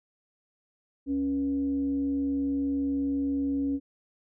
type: tone with frequency modulation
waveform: sine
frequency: 277.2 Hz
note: C#4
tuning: in tune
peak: -25 dBFS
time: 1.06-3.8 s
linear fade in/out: 50 ms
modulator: 207 Hz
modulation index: 0.28
effects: none